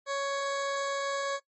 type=tone; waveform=20% pulse; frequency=556 Hz; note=C#5; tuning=5 cents sharp; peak=-24 dBFS; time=0.06-1.4 s; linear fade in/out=50 ms; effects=noise-tail reverb RT60 0.1 s tail -20 dB re dry + MP3 32 kbps